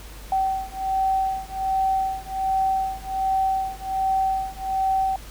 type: beating tone pair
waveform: sine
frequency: 767 / 768.3 Hz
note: G5 / G5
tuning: -38 / -35 cents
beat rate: 1.3 Hz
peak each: -24 dBFS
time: 0.32-5.16 s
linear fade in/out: 2 ms
effects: added 50 Hz sine -39 dBFS peak until 5.3 s + pink hiss -44 dBFS RMS until 5.3 s